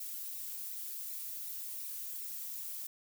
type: noise with flanger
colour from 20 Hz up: violet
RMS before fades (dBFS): -42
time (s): 0-2.87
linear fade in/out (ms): 5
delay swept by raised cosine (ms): 0.62 to 5.92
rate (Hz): 2.7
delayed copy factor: -0.9
effects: none